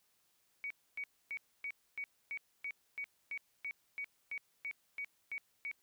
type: tone bursts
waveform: sine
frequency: 2251 Hz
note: C#7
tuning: 26 cents sharp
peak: -38 dBFS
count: 16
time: 0.64-5.714 s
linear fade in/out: 0 ms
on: 64 ms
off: 270 ms
effects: white hiss -75 dBFS RMS until 5.82 s